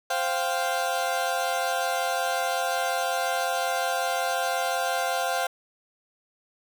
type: chord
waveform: 30% pulse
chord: C suspended fourth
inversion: none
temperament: equal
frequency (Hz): 523.3 / 698.5 / 784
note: C5 / F5 / G5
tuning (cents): 0 / 0 / 0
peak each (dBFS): -28 / -25 / -27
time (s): 0.1-5.47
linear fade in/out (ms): 5
effects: none